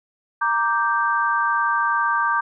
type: chord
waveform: sine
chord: G minor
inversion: first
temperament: equal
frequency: 932.3 / 1174.7 / 1568 Hz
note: Bb5 / D6 / G6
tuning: 0 / 0 / 0 cents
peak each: -23 / -21 / -22 dBFS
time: 0.41-2.41 s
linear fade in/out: 10 ms
effects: none